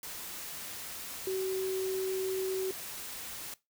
sine tone in noise, 378.5 Hz, F#4, 39 cents sharp, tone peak -30 dBFS, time 1.27-2.71 s, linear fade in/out 2 ms, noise white, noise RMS -42 dBFS, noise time 0.03-3.54 s, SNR +9 dB, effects noise-tail reverb RT60 0.2 s tail -19 dB re dry

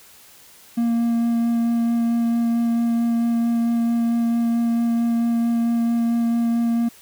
triangle tone with vibrato, 233.1 Hz, A#3, in tune, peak -15 dBFS, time 0.77-6.89 s, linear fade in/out 10 ms, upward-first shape sine, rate 4.5 Hz, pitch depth 9 cents each way, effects white hiss -48 dBFS RMS until 7.01 s

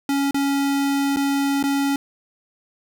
square tone with dropouts, 278.7 Hz, C#4, 9 cents sharp, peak -19 dBFS, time 0.09-1.96 s, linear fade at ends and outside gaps 2 ms, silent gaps 0.31-0.344 / 1.162-1.169 / 1.628-1.638 s, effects 9-bit

